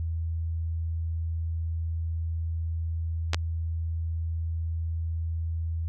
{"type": "clicks", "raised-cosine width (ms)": 0.2, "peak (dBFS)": -9, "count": 2, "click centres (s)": [3.334, 3.345], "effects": ["added 82 Hz sine -27 dBFS peak until 5.88 s"]}